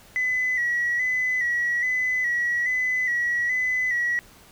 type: tone with vibrato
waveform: sine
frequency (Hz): 1966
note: B6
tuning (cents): -8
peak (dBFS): -20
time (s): 0.16-4.19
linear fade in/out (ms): 0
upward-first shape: square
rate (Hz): 1.2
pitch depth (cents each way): 39
effects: tanh soft clip ceiling -17 dBFS + pink hiss -51 dBFS RMS until 4.51 s